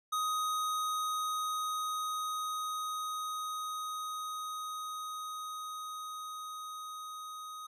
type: tone with level ramp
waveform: square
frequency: 1252 Hz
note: D#6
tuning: 10 cents sharp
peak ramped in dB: -31 to -43 dBFS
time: 0.12-7.67 s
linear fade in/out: 10 ms
effects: resampled to 32000 Hz

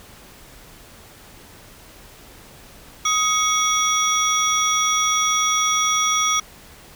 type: tone cluster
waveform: triangle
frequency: 1261 / 2213 / 3361 / 5750 Hz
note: D#6 / C#7 / G#7 / F8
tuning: +23 / -3 / +20 / +50 cents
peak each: -19 / -24 / -23 / -20 dBFS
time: 3.05-6.4 s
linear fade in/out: 5 ms
effects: pink hiss -45 dBFS RMS until 6.95 s

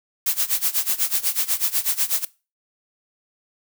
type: noise with tremolo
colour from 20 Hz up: blue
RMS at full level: -19 dBFS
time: 0.26-2.25 s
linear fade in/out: 5 ms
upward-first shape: sine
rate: 8.1 Hz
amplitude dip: 90%
effects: noise-tail reverb RT60 0.3 s tail -20 dB re dry

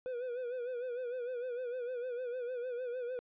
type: tone with vibrato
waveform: triangle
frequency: 493.9 Hz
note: B4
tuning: in tune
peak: -34 dBFS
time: 0.06-3.19 s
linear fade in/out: 0 ms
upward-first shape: sine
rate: 6.6 Hz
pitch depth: 74 cents each way
effects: resampled to 8000 Hz

